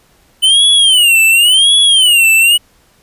square tone with vibrato, 2993 Hz, F#7, 19 cents sharp, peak -6 dBFS, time 0.42-2.58 s, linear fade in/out 20 ms, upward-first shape sine, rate 0.92 Hz, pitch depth 210 cents each way, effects pink hiss -51 dBFS RMS until 3.02 s + resampled to 32000 Hz

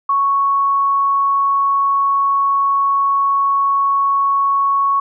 sine tone, 1108.7 Hz, C#6, in tune, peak -12 dBFS, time 0.09-5 s, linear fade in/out 5 ms, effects none

